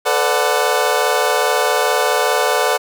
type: chord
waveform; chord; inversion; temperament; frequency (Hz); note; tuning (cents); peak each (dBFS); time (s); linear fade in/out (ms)
25% pulse; B minor seventh; third; equal with one note detuned; 440 / 504.8 / 587.3 / 740; A4 / B4 / D5 / F#5; 0 / +38 / 0 / 0; -16; 0.05-2.78; 20
effects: none